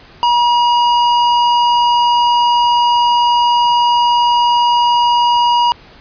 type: tone with hard clipping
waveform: sine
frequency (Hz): 958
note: A#5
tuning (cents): +47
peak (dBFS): -11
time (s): 0.23-5.72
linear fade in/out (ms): 0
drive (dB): 16
effects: pink hiss -41 dBFS RMS until 6 s + resampled to 11025 Hz